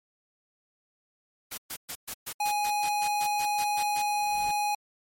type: noise bursts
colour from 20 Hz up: white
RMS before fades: -36 dBFS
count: 14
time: 1.51-4.022 s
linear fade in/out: 10 ms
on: 68 ms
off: 120 ms
type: tone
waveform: square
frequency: 830.6 Hz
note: G#5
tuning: in tune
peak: -26 dBFS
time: 2.4-4.75 s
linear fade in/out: 5 ms
type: noise with exponential growth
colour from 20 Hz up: pink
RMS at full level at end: -42 dBFS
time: 3.77-4.51 s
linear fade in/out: 1 ms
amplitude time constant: 160 ms
effects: MP3 64 kbps